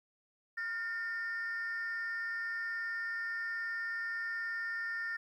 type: tone pair together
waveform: sine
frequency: 1410 / 1809.4 Hz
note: F6 / A6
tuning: +16 / +48 cents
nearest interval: major third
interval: 432 cents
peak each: -39 / -34 dBFS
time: 0.57-5.17 s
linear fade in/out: 10 ms
effects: tanh soft clip ceiling -32 dBFS + 12-bit